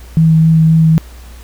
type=tone with vibrato; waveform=sine; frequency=160.7 Hz; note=E3; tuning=44 cents flat; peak=-5 dBFS; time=0.17-0.98 s; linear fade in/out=0 ms; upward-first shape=sine; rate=3.8 Hz; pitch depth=11 cents each way; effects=added 60 Hz sine -31 dBFS peak until 1.43 s + pink hiss -41 dBFS RMS until 1.43 s

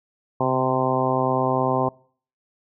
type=harmonic tone with a mistuned harmonic; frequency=129.7 Hz; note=C3; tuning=15 cents flat; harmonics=1 / 2 / 3 / 4 / 5 / 6 / 7 / 8; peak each=-27 / -27 / -27 / -27 / -27 / -27 / -27 / -27 dBFS; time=0.4-1.89 s; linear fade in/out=5 ms; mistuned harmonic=1; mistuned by=+33 cents; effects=noise-tail reverb RT60 0.5 s tail -24 dB re dry

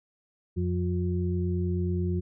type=harmonic tone; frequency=89.3 Hz; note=F2; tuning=39 cents sharp; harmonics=1 / 2 / 4; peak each=-27 / -30 / -33 dBFS; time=0.56-2.21 s; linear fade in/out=20 ms; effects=none

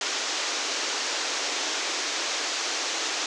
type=band-pass noise; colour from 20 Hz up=white; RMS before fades=-29 dBFS; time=0.01-3.26 s; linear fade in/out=2 ms; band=280 to 6800 Hz; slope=48 dB/octave; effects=none

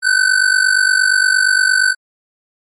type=ring-modulated tone; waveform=square; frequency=1518 Hz; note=F#6; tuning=44 cents sharp; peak=-8 dBFS; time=0.02-1.95 s; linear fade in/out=50 ms; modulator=24.3 Hz; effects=MP3 48 kbps

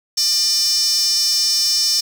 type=tone with high-pass filter; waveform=sawtooth; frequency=601 Hz; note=D5; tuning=40 cents sharp; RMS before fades=-17 dBFS; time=0.17-2.01 s; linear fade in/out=10 ms; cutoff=5300 Hz; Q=9; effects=none

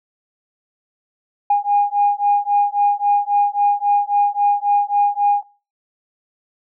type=beating tone pair; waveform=sine; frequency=815 / 818.7 Hz; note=G#5 / G#5; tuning=-33 / -25 cents; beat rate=3.7 Hz; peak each=-16 dBFS; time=1.5-5.43 s; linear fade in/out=5 ms; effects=noise-tail reverb RT60 0.4 s tail -24 dB re dry + tanh soft clip ceiling -6 dBFS

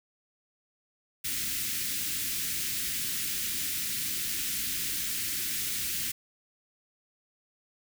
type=band-stop noise; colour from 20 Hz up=white; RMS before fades=-32 dBFS; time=1.24-6.12 s; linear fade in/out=10 ms; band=320 to 1700 Hz; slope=24 dB/octave; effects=none

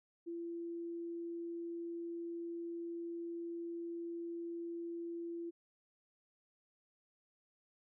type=tone; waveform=sine; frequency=339.1 Hz; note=E4; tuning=49 cents sharp; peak=-40 dBFS; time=0.26-5.51 s; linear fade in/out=20 ms; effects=none

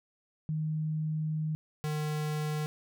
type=tone pair in turn; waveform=sine / square; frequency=155.56 / 152.01 Hz; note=D#3 / D#3; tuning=0 / -40 cents; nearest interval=unison; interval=40 cents; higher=first; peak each=-29 / -31 dBFS; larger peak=first; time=0.49-1.55 / 1.84-2.66 s; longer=first; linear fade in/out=0 ms; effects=none

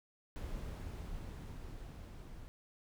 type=noise with level ramp; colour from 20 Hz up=brown; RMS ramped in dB=-42 to -50 dBFS; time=0.36-2.48 s; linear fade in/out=0 ms; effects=none

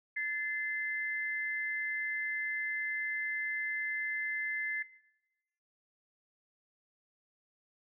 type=tone pair together; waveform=sine; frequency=1739 / 2068 Hz; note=A6 / C7; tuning=-21 / -21 cents; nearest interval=minor third; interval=300 cents; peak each=-36 / -34 dBFS; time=0.16-4.83 s; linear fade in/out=10 ms; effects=noise-tail reverb RT60 1.0 s tail -20 dB re dry

